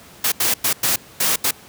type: noise bursts at uneven times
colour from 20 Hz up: white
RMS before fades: -18 dBFS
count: 6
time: 0.24-0.32 / 0.4-0.54 / 0.64-0.73 / 0.83-0.96 / 1.2-1.36 / 1.44-1.51 s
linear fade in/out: 5 ms
effects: pink hiss -44 dBFS RMS until 1.68 s + high-pass 80 Hz 12 dB/octave